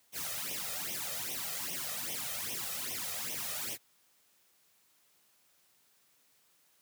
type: noise with flanger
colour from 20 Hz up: white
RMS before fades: -38 dBFS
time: 0.12-3.78 s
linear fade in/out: 50 ms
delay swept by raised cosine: 0.33 to 1.63 ms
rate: 2.5 Hz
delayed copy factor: +0.85
effects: white hiss -69 dBFS RMS until 6.81 s + high-pass 100 Hz 12 dB/octave